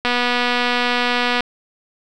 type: click train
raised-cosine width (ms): 0.3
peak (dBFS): -3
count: 332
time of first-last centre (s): 0.05-1.407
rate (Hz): 244
effects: none